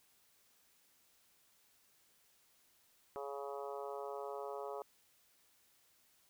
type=harmonic tone; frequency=140 Hz; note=C#3; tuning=18 cents sharp; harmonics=3 / 4 / 5 / 6 / 7 / 8 / 9; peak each=-45 / -47 / -49 / -51 / -52 / -53 / -54 dBFS; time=3.16-4.82 s; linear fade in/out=0 ms; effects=white hiss -71 dBFS RMS until 6.29 s